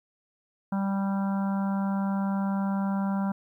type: harmonic tone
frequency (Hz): 196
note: G3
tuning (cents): 0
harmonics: 1 / 3 / 4 / 5 / 6 / 7 / 8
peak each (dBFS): -25 / -40 / -38 / -38 / -49 / -42 / -49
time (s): 0.72-3.32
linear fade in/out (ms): 5
effects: 11-bit